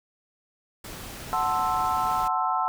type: noise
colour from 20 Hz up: pink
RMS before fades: -39 dBFS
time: 0.84-2.28 s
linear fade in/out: 5 ms
type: chord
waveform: sine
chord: F# half-diminished seventh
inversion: none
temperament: equal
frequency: 740 / 880 / 1046.5 / 1318.5 Hz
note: F#5 / A5 / C6 / E6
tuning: 0 / 0 / 0 / 0 cents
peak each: -28 dBFS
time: 1.33-2.68 s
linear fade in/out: 0 ms
effects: none